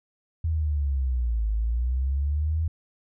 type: linear two-way sweep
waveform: sine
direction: down then up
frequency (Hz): 82.2 to 52.3 to 82.2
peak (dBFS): -22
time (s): 0.44-2.68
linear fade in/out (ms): 5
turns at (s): 1.5
effects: none